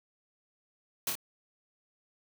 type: noise with echo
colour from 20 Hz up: white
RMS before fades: -31 dBFS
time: 1.07-1.1 s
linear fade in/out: 2 ms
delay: 27 ms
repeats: 2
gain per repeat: -3 dB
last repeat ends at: 1.154 s
effects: none